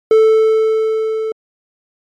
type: tone with level ramp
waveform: triangle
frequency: 440 Hz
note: A4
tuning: in tune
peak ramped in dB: -3 to -15 dBFS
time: 0.11-1.32 s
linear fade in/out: 2 ms
effects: MP3 64 kbps